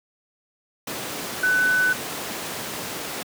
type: tone in noise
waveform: sine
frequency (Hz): 1500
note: F#6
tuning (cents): +23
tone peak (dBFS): -17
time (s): 1.43-1.93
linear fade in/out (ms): 5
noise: pink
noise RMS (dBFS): -30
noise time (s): 0.87-3.23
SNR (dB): +10
effects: high-pass 200 Hz 12 dB/octave